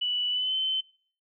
sine tone with pitch glide, 2960 to 3068 Hz, F#7 to G7, 0 to -38 cents, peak -25 dBFS, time 0.01-0.81 s, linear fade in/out 10 ms, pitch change +62 cents, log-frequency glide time 0.3-0.55 s, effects noise-tail reverb RT60 0.5 s tail -24 dB re dry

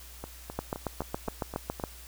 two click trains, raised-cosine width 1 ms, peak -16 / -23 dBFS, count 10 / 7, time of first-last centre 0.59-1.838 / 0.24-1.798 s, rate 7.21 / 3.85 Hz, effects added 60 Hz sine -48 dBFS peak until 2.07 s + white hiss -50 dBFS RMS until 2.07 s

